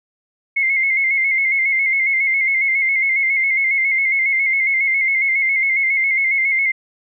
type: tone with vibrato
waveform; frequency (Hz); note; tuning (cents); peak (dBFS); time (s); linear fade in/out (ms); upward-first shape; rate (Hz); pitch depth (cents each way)
sine; 2140; C7; +38; -14; 0.56-6.72; 10; square; 7.3; 40
effects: none